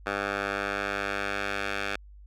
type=tone with band-pass filter sweep; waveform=10% pulse; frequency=99.8 Hz; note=G2; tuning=32 cents sharp; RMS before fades=-31 dBFS; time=0.06-1.96 s; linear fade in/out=5 ms; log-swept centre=1300 to 2100 Hz; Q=1.2; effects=added 50 Hz sine -46 dBFS peak until 2.26 s